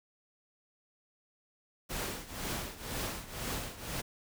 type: noise with tremolo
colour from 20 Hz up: pink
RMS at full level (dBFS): -35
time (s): 1.89-4.02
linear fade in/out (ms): 20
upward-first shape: triangle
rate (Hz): 2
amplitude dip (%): 85
effects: none